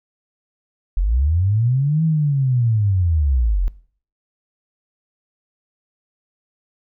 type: linear two-way sweep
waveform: sine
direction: up then down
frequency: 40.29 to 163 to 40.29 Hz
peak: -14 dBFS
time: 0.97-3.68 s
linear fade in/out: 0 ms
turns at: 2.04 s
effects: noise-tail reverb RT60 0.5 s tail -20 dB re dry